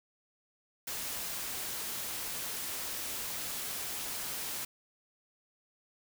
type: noise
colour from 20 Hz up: white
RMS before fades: -38 dBFS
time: 0.87-4.65 s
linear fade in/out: 5 ms
effects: none